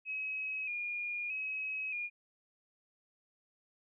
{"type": "tone with vibrato", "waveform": "sine", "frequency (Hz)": 2489, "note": "D#7", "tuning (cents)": 0, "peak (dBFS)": -35, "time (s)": [0.05, 2.1], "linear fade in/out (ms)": 50, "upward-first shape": "square", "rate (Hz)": 0.8, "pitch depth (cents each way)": 44, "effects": []}